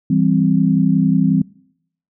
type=chord; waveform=sine; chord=C major; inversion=first; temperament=equal; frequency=164.81 / 196 / 261.6 Hz; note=E3 / G3 / C4; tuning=0 / 0 / 0 cents; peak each=-16 dBFS; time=0.1-1.42 s; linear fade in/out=5 ms; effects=noise-tail reverb RT60 0.7 s tail -23 dB re dry